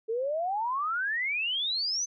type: exponential sweep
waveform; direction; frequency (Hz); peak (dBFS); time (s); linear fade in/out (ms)
sine; up; 433 to 6250; -27; 0.08-2.06; 20
effects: none